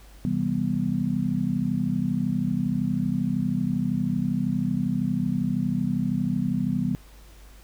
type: chord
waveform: sine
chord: C major seventh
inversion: none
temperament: just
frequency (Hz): 130.81 / 163.52 / 196.22 / 245.3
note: C3 / E3 / G3 / B3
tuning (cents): 0 / -14 / +2 / -12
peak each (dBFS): -31 / -28 / -27 / -27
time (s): 0.25-6.95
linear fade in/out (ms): 0
effects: added 50 Hz sine -46 dBFS peak until 7.63 s + pink hiss -54 dBFS RMS until 7.63 s